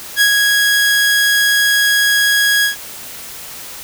sawtooth tone with ADSR envelope, 1656 Hz, G#6, 5 cents flat, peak -4 dBFS, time 0.16-2.76 s, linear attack 51 ms, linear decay 78 ms, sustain -3 dB, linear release 120 ms, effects white hiss -31 dBFS RMS until 3.83 s

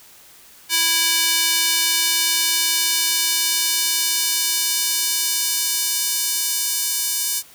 square tone with high-pass filter sweep, 329.6 Hz, E4, in tune, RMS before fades -20 dBFS, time 0.69-7.43 s, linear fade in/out 50 ms, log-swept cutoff 2900 to 6600 Hz, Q 0.78, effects white hiss -47 dBFS RMS until 7.54 s

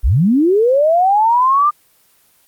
sine linear sweep, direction up, 37.53 to 1212 Hz, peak -9 dBFS, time 0.03-1.71 s, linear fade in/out 20 ms, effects white hiss -54 dBFS RMS until 2.47 s + Opus 24 kbps

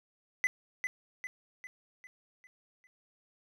triangle tone with echo, 2015 Hz, B6, 34 cents sharp, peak -23 dBFS, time 0.44-0.47 s, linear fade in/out 0 ms, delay 400 ms, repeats 6, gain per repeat -6 dB, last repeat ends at 2.87 s, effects none

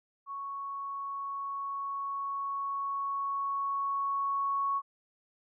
sine tone with level ramp, 1109 Hz, C#6, in tune, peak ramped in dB -36 to -27 dBFS, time 0.26-4.82 s, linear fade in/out 50 ms, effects none

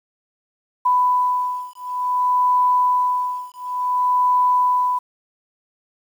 sine beating tone pair, 995 / 995.56 Hz, B5 / B5, +13 / +14 cents, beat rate 0.56 Hz, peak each -19 dBFS, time 0.85-4.99 s, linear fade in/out 10 ms, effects 8-bit

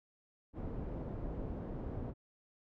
pink low-pass noise, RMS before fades -41 dBFS, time 0.53-2.14 s, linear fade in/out 50 ms, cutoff 510 Hz, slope 12 dB/octave, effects none

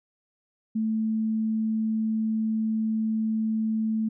sine tone, 220 Hz, A3, in tune, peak -23 dBFS, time 0.75-4.09 s, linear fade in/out 10 ms, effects none

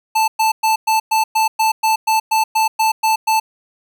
square tone bursts, 880 Hz, A5, in tune, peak -13 dBFS, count 14, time 0.15-3.4 s, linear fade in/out 10 ms, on 130 ms, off 110 ms, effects none

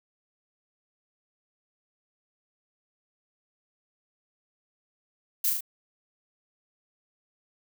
violet noise with echo, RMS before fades -25 dBFS, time 5.44-5.5 s, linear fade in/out 5 ms, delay 36 ms, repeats 3, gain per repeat -3 dB, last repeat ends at 5.608 s, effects none

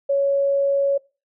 sine tone, 557 Hz, C#5, 8 cents sharp, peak -16 dBFS, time 0.09-0.98 s, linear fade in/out 10 ms, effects noise-tail reverb RT60 0.3 s tail -22 dB re dry

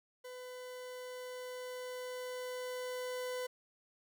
40% pulse tone with level ramp, 502 Hz, B4, 28 cents sharp, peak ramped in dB -45 to -36 dBFS, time 0.24-3.47 s, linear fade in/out 10 ms, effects none

